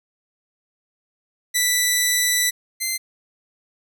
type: tone pair in turn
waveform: 10% pulse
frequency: 1975.5 / 2075 Hz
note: B6 / C7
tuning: 0 / -15 cents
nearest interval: minor second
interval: 85 cents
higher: second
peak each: -8 / -13 dBFS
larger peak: first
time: 1.54-2.51 / 2.8-2.98 s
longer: first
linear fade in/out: 20 ms
effects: none